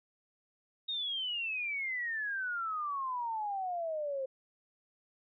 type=exponential sweep; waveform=sine; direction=down; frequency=3755 to 521 Hz; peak=-33 dBFS; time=0.88-4.26 s; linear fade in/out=10 ms; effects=none